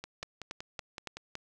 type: two click trains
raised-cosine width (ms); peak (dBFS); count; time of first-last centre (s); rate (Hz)
0.2; -21 / -23; 5 / 7; 0.23-1.354 / 0.04-1.17; 3.56 / 5.31
effects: none